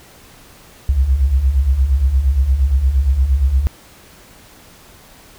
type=beating tone pair; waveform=sine; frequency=60.6 / 69.2 Hz; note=B1 / C#2; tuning=-32 / -2 cents; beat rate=8.6 Hz; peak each=-18 / -12 dBFS; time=0.89-3.67 s; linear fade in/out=0 ms; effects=pink hiss -44 dBFS RMS until 5.38 s